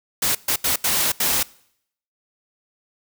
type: noise bursts at uneven times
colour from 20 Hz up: white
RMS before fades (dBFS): -20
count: 5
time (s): 0.22-0.35 / 0.48-0.56 / 0.64-0.76 / 0.84-1.12 / 1.2-1.43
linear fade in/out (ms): 5
effects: noise-tail reverb RT60 0.7 s tail -23 dB re dry